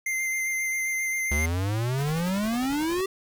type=tone with vibrato; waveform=square; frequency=2086 Hz; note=C7; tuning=6 cents flat; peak=-26 dBFS; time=0.06-1.46 s; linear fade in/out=5 ms; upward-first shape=sine; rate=7.5 Hz; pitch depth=15 cents each way
type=exponential sweep; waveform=square; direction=up; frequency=70.4 to 392 Hz; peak=-25 dBFS; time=1.31-3.06 s; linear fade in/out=5 ms
type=noise with tremolo; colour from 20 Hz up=pink; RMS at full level=-39 dBFS; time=1.98-3.01 s; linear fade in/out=2 ms; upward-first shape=sine; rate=11 Hz; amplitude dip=50%
effects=none